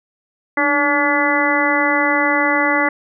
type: harmonic tone with a mistuned harmonic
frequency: 286.6 Hz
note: D4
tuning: 42 cents flat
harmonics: 1 / 2 / 3 / 4 / 5 / 6 / 7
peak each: -21 / -22 / -22 / -22 / -23 / -23 / -18 dBFS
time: 0.57-2.89 s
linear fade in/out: 5 ms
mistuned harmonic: 1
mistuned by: +70 cents
effects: none